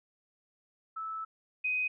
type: tone pair in turn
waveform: sine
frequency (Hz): 1310 / 2506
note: E6 / D#7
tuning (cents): -11 / +12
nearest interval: major seventh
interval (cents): 1123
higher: second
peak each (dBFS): -35 / -28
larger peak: second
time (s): 0.96-1.25 / 1.64-1.88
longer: first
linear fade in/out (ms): 10
effects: none